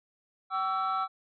triangle tone cluster, 765 / 1134 / 1328 Hz, G5 / C#6 / E6, -42 / +39 / +12 cents, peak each -30 / -33 / -27 dBFS, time 0.5-1.08 s, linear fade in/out 50 ms, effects tanh soft clip ceiling -19 dBFS + resampled to 11025 Hz

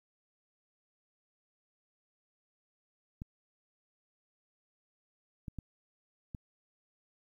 clicks, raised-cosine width 5 ms, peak -28 dBFS, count 4, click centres 3.219 / 5.482 / 5.587 / 6.348 s, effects 11-bit

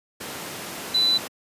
sine tone in noise, 3991 Hz, B7, 17 cents sharp, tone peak -17 dBFS, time 0.94-1.18 s, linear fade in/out 10 ms, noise pink, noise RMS -33 dBFS, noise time 0.2-1.28 s, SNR +13 dB, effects high-pass 200 Hz 12 dB/octave + resampled to 32000 Hz

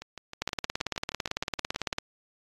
two click trains, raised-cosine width 0.2 ms, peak -22 / -11 dBFS, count 12 / 29, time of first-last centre 0.02-1.747 / 0.42-1.984 s, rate 6.37 / 17.9 Hz, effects AAC 32 kbps

